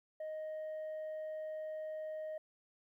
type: tone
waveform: sine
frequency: 623 Hz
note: D#5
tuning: 2 cents sharp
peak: -37 dBFS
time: 0.2-2.38 s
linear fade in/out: 5 ms
effects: tanh soft clip ceiling -39 dBFS + 13-bit